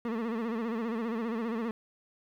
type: tone with vibrato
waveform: 30% pulse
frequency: 227.9 Hz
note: A#3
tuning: 39 cents flat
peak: -28 dBFS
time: 0.05-1.71 s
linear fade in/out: 2 ms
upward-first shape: sine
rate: 15 Hz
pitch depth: 90 cents each way
effects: low-pass 2000 Hz 12 dB/octave + 10-bit